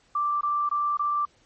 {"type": "tone bursts", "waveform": "sine", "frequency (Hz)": 1174.7, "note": "D6", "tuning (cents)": 0, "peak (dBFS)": -22, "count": 4, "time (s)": [0.15, 1.253], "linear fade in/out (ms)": 5, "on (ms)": 260, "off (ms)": 21, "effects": ["pink hiss -62 dBFS RMS until 1.45 s", "MP3 32 kbps"]}